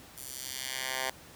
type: tone with high-pass filter sweep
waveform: 10% pulse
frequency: 130.9 Hz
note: C3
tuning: 1 cent sharp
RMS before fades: -37 dBFS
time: 0.17-1.1 s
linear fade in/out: 2 ms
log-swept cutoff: 9600 to 900 Hz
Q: 0.75
effects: pink hiss -52 dBFS RMS until 1.35 s + high-pass 60 Hz 12 dB/octave